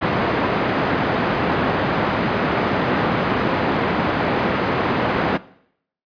pink band-pass noise, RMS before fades -20 dBFS, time 0.01-5.38 s, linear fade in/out 20 ms, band 150 to 1800 Hz, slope 12 dB/octave, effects noise-tail reverb RT60 0.7 s tail -19 dB re dry + resampled to 11025 Hz

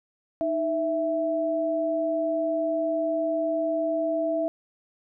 sine tone pair together, 311.5 / 660 Hz, D#4 / E5, +2 / +2 cents, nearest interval octave + minor second, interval 1300 cents, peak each -29 / -24 dBFS, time 0.41-4.48 s, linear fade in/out 0 ms, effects none

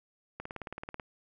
click train, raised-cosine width 0.5 ms, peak -24 dBFS, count 12, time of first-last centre 0.4-0.998 s, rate 18.4 Hz, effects none

